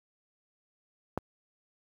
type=click; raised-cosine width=1 ms; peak=-16 dBFS; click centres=1.176 s; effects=high-pass 60 Hz 12 dB/octave + 9-bit